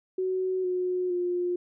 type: tone with pitch steps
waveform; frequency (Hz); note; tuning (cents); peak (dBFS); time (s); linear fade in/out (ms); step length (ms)
sine; 373.1 / 363.9 / 355; F#4 / F#4 / F4; +14 / -29 / +28; -25; 0.18-1.56; 5; 460
effects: none